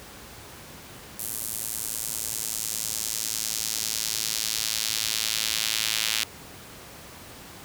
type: tone with high-pass filter sweep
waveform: sawtooth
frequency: 110 Hz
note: A2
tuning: in tune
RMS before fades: -29 dBFS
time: 1.19-6.24 s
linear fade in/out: 5 ms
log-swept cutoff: 10000 to 3100 Hz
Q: 1.2
effects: pink hiss -44 dBFS RMS until 7.64 s + high-pass 60 Hz 12 dB/octave